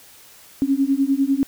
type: beating tone pair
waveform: sine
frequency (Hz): 269 / 279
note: C4 / C#4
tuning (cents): +48 / +11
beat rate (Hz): 10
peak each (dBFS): -19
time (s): 0.62-1.43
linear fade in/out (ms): 0
effects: white hiss -47 dBFS RMS until 1.47 s